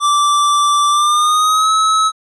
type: tone with pitch glide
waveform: square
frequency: 1169 to 1289.6 Hz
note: D6 to E6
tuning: -8 to -38 cents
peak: -11 dBFS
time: 0-2.12 s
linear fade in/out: 50 ms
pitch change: +170 cents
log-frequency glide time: 0.89-1.71 s
effects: resampled to 24000 Hz